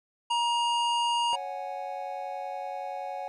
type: harmonic tone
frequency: 946 Hz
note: A#5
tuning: 25 cents sharp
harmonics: 1 / 3 / 5 / 7 / 9 / 10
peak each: -25 / -30 / -43 / -44 / -48 / -49 dBFS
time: 0.3-1.36 s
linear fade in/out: 10 ms
type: chord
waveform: triangle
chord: C# suspended fourth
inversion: none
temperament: equal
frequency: 554.4 / 740 / 830.6 Hz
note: C#5 / F#5 / G#5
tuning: 0 / 0 / 0 cents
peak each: -37 / -34 / -36 dBFS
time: 1.33-3.28 s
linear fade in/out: 0 ms
effects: none